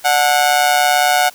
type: tone with amplitude modulation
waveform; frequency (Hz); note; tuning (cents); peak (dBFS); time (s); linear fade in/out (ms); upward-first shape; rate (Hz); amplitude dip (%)
sawtooth; 733; F#5; -16; -4; 0.04-1.3; 20; sine; 138; 75
effects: white hiss -42 dBFS RMS until 1.34 s